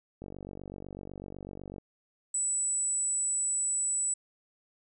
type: click train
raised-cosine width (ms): 2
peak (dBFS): -29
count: 76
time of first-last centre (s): 0.22-1.782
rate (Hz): 48
type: tone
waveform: sine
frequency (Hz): 7930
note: B8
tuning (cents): +6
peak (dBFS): -27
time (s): 2.34-4.14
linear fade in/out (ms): 5
effects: none